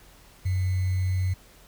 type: tone with sample-and-hold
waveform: sine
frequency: 92.6 Hz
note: F#2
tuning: 2 cents sharp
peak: -22 dBFS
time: 0.45-1.34 s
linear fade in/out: 10 ms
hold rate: 2100 Hz
effects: added 45 Hz sine -56 dBFS peak until 1.67 s + pink hiss -54 dBFS RMS until 1.67 s